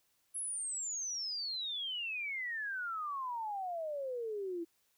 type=exponential sweep; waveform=sine; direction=down; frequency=11000 to 328.3 Hz; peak=-36 dBFS; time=0.34-4.65 s; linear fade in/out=20 ms; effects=white hiss -75 dBFS RMS until 4.97 s